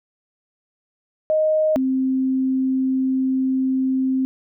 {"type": "tone pair in turn", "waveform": "sine", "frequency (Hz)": [622.3, 262.2], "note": ["D#5", "C4"], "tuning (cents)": [0, 4], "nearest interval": "octave + minor third", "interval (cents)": 1496, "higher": "first", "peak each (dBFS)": [-15, -17], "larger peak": "first", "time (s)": [[1.3, 1.76], [1.76, 4.25]], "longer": "second", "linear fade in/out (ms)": 0, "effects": []}